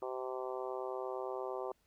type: harmonic tone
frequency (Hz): 128.7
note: C3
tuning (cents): -28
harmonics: 3 / 4 / 5 / 6 / 7 / 8 / 9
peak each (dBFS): -41 / -43 / -45 / -47 / -48 / -49 / -50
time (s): 0.02-1.72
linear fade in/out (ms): 2
effects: pink hiss -75 dBFS RMS until 1.86 s